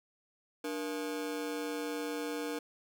40% pulse ring-modulated tone, 384.7 Hz, G4, 33 cents flat, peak -31 dBFS, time 0.64-2.59 s, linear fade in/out 5 ms, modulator 88.7 Hz, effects none

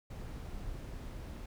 brown noise, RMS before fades -43 dBFS, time 0.1-1.46 s, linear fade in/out 5 ms, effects none

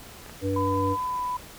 clicks, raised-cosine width 0.5 ms, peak -27 dBFS, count 2, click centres 0.263 / 0.296 s
harmonic tone, 97.2 Hz, G2, 14 cents flat, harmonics 1 / 3 / 5, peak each -28 / -28 / -28 dBFS, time 0.41-0.97 s, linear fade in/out 50 ms
sine tone with pitch glide, 1006 to 995 Hz, B5 to B5, +32 to +13 cents, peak -26 dBFS, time 0.56-1.37 s, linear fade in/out 5 ms, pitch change -19 cents, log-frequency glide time 1.03-1.23 s
effects pink hiss -45 dBFS RMS until 1.58 s

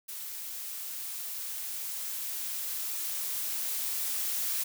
blue noise with level ramp, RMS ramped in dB -40 to -31 dBFS, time 0.08-4.64 s, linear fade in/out 10 ms, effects none

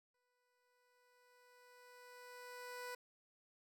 15% pulse tone with exponential growth, 493.9 Hz, B4, in tune, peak -38 dBFS, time 0.14-2.95 s, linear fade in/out 5 ms, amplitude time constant 610 ms, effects none

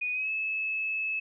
sine tone with pitch glide, 2473 to 2599 Hz, D#7 to E7, -11 to -25 cents, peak -28 dBFS, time 0.01-1.2 s, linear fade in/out 10 ms, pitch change +86 cents, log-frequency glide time 0.11-0.3 s, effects none

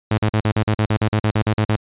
sawtooth tone bursts, 107.6 Hz, A2, 38 cents flat, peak -11 dBFS, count 15, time 0.11-1.762 s, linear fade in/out 5 ms, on 70 ms, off 43 ms, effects resampled to 8000 Hz

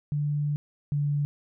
sine tone pair in turn, 146.83 / 145.06 Hz, D3 / D3, 0 / -21 cents, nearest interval unison, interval 21 cents, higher first, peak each -24 / -23 dBFS, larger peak second, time 0.12-0.56 / 0.92-1.25 s, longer first, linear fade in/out 0 ms, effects none

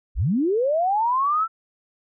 sine linear sweep, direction up, 30.87 to 1352 Hz, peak -18 dBFS, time 0.15-1.48 s, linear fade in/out 50 ms, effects none

